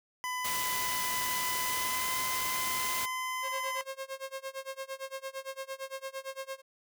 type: tone with pitch glide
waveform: 25% pulse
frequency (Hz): 1003 to 1024.1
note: B5 to C6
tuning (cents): +26 to -37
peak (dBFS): -29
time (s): 0.24-3.81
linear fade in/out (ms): 0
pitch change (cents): +37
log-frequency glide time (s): 1.56-2.19
type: noise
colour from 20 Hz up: white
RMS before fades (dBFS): -35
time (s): 0.44-3.06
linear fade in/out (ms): 10
type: tone with tremolo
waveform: sawtooth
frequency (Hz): 536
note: C5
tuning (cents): +42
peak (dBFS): -31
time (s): 3.42-6.62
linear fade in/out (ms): 50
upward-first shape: sine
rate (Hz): 8.8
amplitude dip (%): 95
effects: none